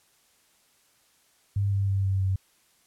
sine tone with pitch steps, 100 / 98.79 / 97.6 / 96.43 / 95.26 Hz, G2 / G2 / G2 / G2 / G2, +35 / +14 / -7 / -28 / -49 cents, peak -22 dBFS, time 1.56-2.36 s, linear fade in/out 5 ms, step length 160 ms, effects white hiss -64 dBFS RMS until 2.86 s + low-pass 12000 Hz 12 dB/octave

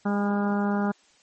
harmonic tone with a mistuned harmonic, 203.3 Hz, G#3, 37 cents flat, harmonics 1 / 2 / 3 / 4 / 5 / 6 / 7 / 8, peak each -23 / -32 / -35 / -32 / -38 / -38 / -36 / -45 dBFS, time 0.05-0.92 s, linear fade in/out 10 ms, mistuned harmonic 5, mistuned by -26 cents, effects white hiss -60 dBFS RMS until 1.22 s + MP3 32 kbps

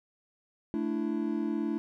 triangle chord, A suspended fourth, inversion none, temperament equal with one note detuned, 220 / 293.7 / 332.7 Hz, A3 / D4 / E4, 0 / 0 / +16 cents, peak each -31 dBFS, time 0.74-1.78 s, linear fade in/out 0 ms, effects none

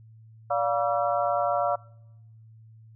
harmonic tone with a mistuned harmonic, 192.4 Hz, G3, 32 cents flat, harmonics 3 / 4 / 5 / 6 / 7, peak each -27 / -26 / -32 / -33 / -32 dBFS, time 0.5-1.76 s, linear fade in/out 10 ms, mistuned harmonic 4, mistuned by -150 cents, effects noise-tail reverb RT60 0.9 s tail -25 dB re dry + added 111 Hz sine -48 dBFS peak until 2.95 s

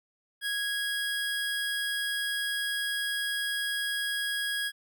25% pulse tone, 1650 Hz, G#6, 12 cents flat, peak -25 dBFS, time 0.41-4.72 s, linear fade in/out 50 ms, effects none

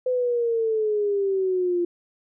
sine exponential sweep, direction down, 510 to 345.5 Hz, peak -20 dBFS, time 0.06-1.85 s, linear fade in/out 5 ms, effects none

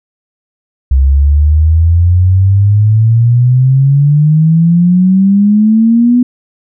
sine exponential sweep, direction up, 65.41 to 248.7 Hz, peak -4 dBFS, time 0.91-6.23 s, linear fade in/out 5 ms, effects none

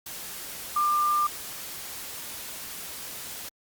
sine tone in noise, 1194 Hz, D6, 28 cents sharp, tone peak -21 dBFS, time 0.76-1.27 s, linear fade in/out 5 ms, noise white, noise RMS -38 dBFS, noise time 0.06-3.49 s, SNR +14 dB, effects Opus 48 kbps

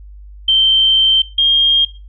sine tone pair in turn, 3122 / 3223 Hz, G7 / G7, -8 / +47 cents, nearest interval minor second, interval 55 cents, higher second, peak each -8 dBFS, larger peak neither, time 0.48-1.22 / 1.38-1.85 s, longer first, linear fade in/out 5 ms, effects noise-tail reverb RT60 0.3 s tail -18 dB re dry + added 50 Hz sine -33 dBFS peak until 2.08 s

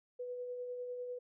sine tone with tremolo, 493.9 Hz, B4, in tune, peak -38 dBFS, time 0.19-1.19 s, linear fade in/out 10 ms, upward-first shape sine, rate 10 Hz, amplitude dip 30%, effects none

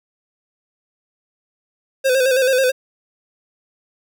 square tone with vibrato, 520 Hz, C5, 11 cents flat, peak -14 dBFS, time 2.04-2.72 s, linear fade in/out 20 ms, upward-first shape square, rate 9.2 Hz, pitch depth 51 cents each way, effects none

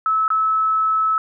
sine tone with dropouts, 1300 Hz, E6, 24 cents flat, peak -15 dBFS, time 0.06-1.18 s, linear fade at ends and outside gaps 1 ms, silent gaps 0.28-0.303 s, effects none

